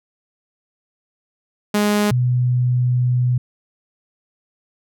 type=tone pair in turn; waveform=sawtooth / sine; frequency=207.7 / 124.32 Hz; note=G#3 / B2; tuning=0 / +12 cents; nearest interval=major sixth; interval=888 cents; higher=first; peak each=-11 / -14 dBFS; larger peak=first; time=1.74-2.11 / 2.11-3.38 s; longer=second; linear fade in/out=5 ms; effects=none